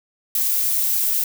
violet noise, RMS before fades -20 dBFS, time 0.35-1.24 s, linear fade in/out 2 ms, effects none

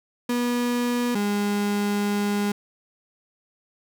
35% pulse tone pair in turn, 242.5 / 204.6 Hz, B3 / G#3, -31 / -26 cents, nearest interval minor third, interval 295 cents, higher first, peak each -20 / -20 dBFS, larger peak neither, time 0.29-1.15 / 1.15-2.52 s, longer second, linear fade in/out 5 ms, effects none

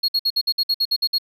triangle tone bursts, 4307 Hz, C8, 49 cents sharp, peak -15 dBFS, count 11, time 0.03-1.184 s, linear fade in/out 10 ms, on 54 ms, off 56 ms, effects none

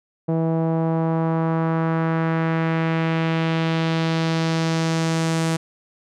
sawtooth tone with low-pass filter sweep, 162.9 Hz, E3, 20 cents flat, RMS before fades -21 dBFS, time 0.28-5.57 s, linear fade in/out 10 ms, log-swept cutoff 610 to 8700 Hz, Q 1.4, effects none

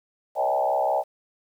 sine tone with frequency modulation, 708 Hz, F5, 23 cents sharp, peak -20 dBFS, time 0.35-1.04 s, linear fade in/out 50 ms, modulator 65.1 Hz, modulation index 2.5, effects 9-bit

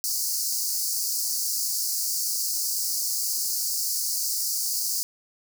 pink high-pass noise, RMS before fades -27 dBFS, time 0.04-5.03 s, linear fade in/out 0 ms, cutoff 4500 Hz, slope 96 dB/octave, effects none

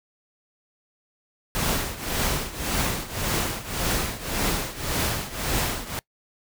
pink noise with tremolo, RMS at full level -23 dBFS, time 1.55-5.99 s, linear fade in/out 0 ms, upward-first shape triangle, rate 1.8 Hz, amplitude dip 85%, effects noise-tail reverb RT60 0.1 s tail -24 dB re dry

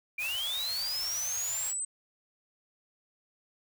white band-stop noise, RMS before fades -40 dBFS, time 0.18-1.74 s, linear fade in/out 50 ms, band 140 to 520 Hz, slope 48 dB/octave
sine linear sweep, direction up, 2349 to 8250 Hz, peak -31 dBFS, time 0.18-1.85 s, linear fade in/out 5 ms
effects none

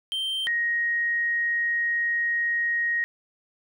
triangle / sine tone pair in turn, 3136 / 1877.9 Hz, G7 / A#6, 0 / +12 cents, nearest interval major sixth, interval 888 cents, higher first, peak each -24 / -22 dBFS, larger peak second, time 0.12-0.47 / 0.47-3.04 s, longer second, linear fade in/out 0 ms, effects none

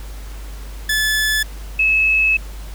sawtooth / sine tone pair in turn, 1729 / 2591 Hz, A6 / E7, -31 / -30 cents, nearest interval perfect fifth, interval 701 cents, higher second, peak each -12 dBFS, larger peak neither, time 0.89-1.43 / 1.79-2.37 s, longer second, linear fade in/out 5 ms, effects added 50 Hz sine -29 dBFS peak until 2.74 s + pink hiss -41 dBFS RMS until 2.74 s

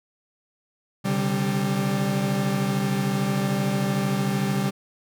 40% pulse chord, C suspended second, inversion none, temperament equal with one note detuned, 133.56 / 146.83 / 196 Hz, C3 / D3 / G3, +36 / 0 / 0 cents, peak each -27 / -28 / -23 dBFS, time 1.04-4.71 s, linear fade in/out 20 ms, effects none

